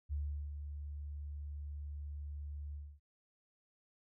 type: tone with ADSR envelope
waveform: sine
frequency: 72.9 Hz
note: D2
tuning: 12 cents flat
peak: -34 dBFS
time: 0.09-3 s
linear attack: 35 ms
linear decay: 380 ms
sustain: -7 dB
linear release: 260 ms
effects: none